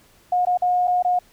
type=tone with dropouts; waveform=sine; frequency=720 Hz; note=F#5; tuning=47 cents flat; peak=-16 dBFS; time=0.32-1.19 s; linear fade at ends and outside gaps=5 ms; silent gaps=0.452-0.469 / 0.574-0.62 / 0.874-0.878 / 1.025-1.047 s; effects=pink hiss -55 dBFS RMS until 1.32 s